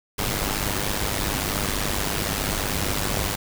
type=noise with amplitude modulation; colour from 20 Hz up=pink; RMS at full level=-22 dBFS; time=0.18-3.36 s; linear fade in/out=10 ms; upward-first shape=sine; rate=101 Hz; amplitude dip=75%; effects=none